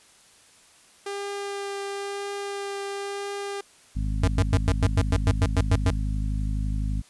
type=tone with vibrato; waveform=sawtooth; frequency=400 Hz; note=G4; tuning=35 cents sharp; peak=-26 dBFS; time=1.06-3.61 s; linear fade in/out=5 ms; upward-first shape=triangle; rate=0.99 Hz; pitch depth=10 cents each way
type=harmonic tone; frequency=51.91 Hz; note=G#1; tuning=in tune; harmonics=1 / 2 / 3 / 4 / 5; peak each=-25 / -31 / -35 / -37 / -39 dBFS; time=3.95-7.02 s; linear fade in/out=20 ms
type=tone bursts; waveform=square; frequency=92.5 Hz; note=F#2; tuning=in tune; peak=-18 dBFS; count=12; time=4.23-5.906 s; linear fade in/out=5 ms; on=48 ms; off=100 ms
effects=white hiss -55 dBFS RMS until 7.09 s + resampled to 24000 Hz